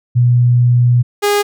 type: tone pair in turn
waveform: sine / sawtooth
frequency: 122 / 410.4 Hz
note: B2 / G#4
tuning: -21 / -21 cents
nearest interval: octave + major sixth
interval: 2100 cents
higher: second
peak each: -7 dBFS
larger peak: neither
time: 0.15-1.03 / 1.22-1.43 s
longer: first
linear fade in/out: 20 ms
effects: none